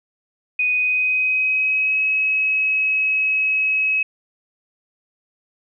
sine tone with pitch glide, 2489 to 2560 Hz, D#7 to D#7, 0 to +49 cents, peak -16 dBFS, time 0.59-4.03 s, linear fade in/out 5 ms, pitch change +49 cents, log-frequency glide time 0.7-2.01 s, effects none

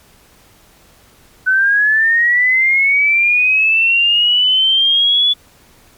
sine linear sweep, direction up, 1501 to 3443 Hz, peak -9 dBFS, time 1.46-5.34 s, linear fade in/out 20 ms, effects pink hiss -48 dBFS RMS until 5.97 s + MP3 96 kbps

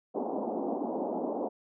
pink band-pass noise, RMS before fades -33 dBFS, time 0.14-1.49 s, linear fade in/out 20 ms, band 220 to 880 Hz, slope 48 dB/octave, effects none

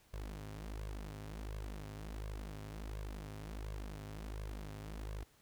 sawtooth tone with flanger, 51.91 Hz, G#1, in tune, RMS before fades -45 dBFS, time 0.13-5.24 s, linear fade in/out 10 ms, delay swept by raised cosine 1.8 to 7.8 ms, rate 1.4 Hz, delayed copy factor +1, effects pink hiss -68 dBFS RMS until 5.41 s

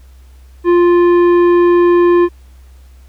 sine tone with tanh clipping, 349.2 Hz, F4, in tune, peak -8 dBFS, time 0.64-2.29 s, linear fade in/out 50 ms, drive 11 dB, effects added 64 Hz sine -37 dBFS peak until 3.08 s + pink hiss -53 dBFS RMS until 3.08 s

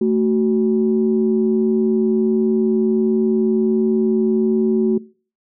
sine tone pair together, 221.9 / 373.5 Hz, A3 / F#4, +15 / +16 cents, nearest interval major sixth, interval 901 cents, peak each -16 dBFS, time 0.01-4.98 s, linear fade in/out 5 ms, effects noise-tail reverb RT60 0.4 s tail -22 dB re dry + tanh soft clip ceiling -6 dBFS

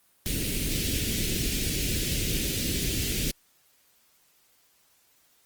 pink band-stop noise, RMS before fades -28 dBFS, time 0.26-3.31 s, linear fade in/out 0 ms, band 410 to 2300 Hz, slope 24 dB/octave, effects white hiss -64 dBFS RMS until 5.45 s + Opus 24 kbps

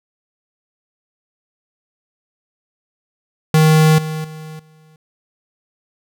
square tone with level steps, 156.5 Hz, D#3, 10 cents sharp, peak -9 / -22 / -31 / -47 dBFS, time 3.54-4.96 s, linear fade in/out 2 ms, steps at 3.98 / 4.24 / 4.59 s, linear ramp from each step 5 ms, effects none

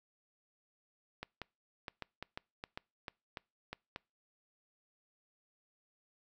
clicks, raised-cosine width 0.3 ms, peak -25 dBFS, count 12, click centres 1.23 / 1.417 / 1.882 / 2.023 / 2.226 / 2.375 / 2.639 / 2.775 / 3.082 / 3.372 / 3.73 / 3.961 s, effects noise-tail reverb RT60 0.3 s tail -26 dB re dry

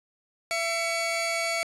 sawtooth tone pair together, 671 / 2249 Hz, E5 / C#7, +31 / +24 cents, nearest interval octave + major sixth, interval 2093 cents, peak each -25 dBFS, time 0.51-1.63 s, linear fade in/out 0 ms, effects resampled to 24000 Hz + 9-bit

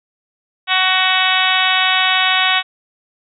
harmonic tone, 373.5 Hz, F#4, 16 cents sharp, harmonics 2 / 3 / 4 / 5 / 6 / 7 / 8 / 9 / 10, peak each -21 / -21 / -21 / -21 / -21 / -21 / -21 / -21 / -21 dBFS, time 0.67-2.63 s, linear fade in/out 50 ms, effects none

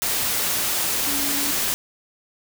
sine tone in noise, 282.6 Hz, C#4, 34 cents sharp, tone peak -30 dBFS, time 1.07-1.51 s, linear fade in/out 0 ms, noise white, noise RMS -23 dBFS, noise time 0.02-1.74 s, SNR -10 dB, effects none

